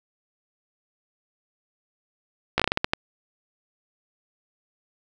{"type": "slowing click train", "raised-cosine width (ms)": 0.3, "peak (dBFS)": -4, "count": 9, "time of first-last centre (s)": [2.58, 2.935], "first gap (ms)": 16, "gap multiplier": 1.28, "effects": []}